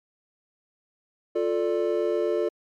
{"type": "chord", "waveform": "triangle", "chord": "D minor", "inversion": "first", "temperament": "just", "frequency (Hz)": [352.4, 440.5, 587.3], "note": ["F4", "A4", "D5"], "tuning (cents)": [16, 2, 0], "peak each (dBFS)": [-24, -24, -26], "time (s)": [1.35, 2.49], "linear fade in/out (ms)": 10, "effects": ["MP3 96 kbps"]}